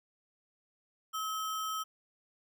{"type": "tone with sample-and-hold", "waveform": "sine", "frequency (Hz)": 1286, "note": "E6", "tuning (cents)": -43, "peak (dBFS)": -33, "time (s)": [1.13, 1.84], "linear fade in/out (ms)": 20, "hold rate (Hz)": 4410, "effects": []}